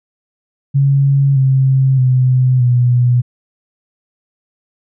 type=tone with pitch steps; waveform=sine; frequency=138.59 / 133.17 / 127.97 / 122.97 Hz; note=C#3 / C3 / C3 / B2; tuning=0 / +31 / -38 / -7 cents; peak=-8 dBFS; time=0.74-3.22 s; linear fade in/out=20 ms; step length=620 ms; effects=none